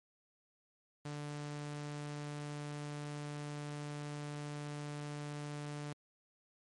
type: tone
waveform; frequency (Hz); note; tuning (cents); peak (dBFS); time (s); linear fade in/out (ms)
sawtooth; 147; D3; +2; -37; 1.05-5.93; 5
effects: MP3 48 kbps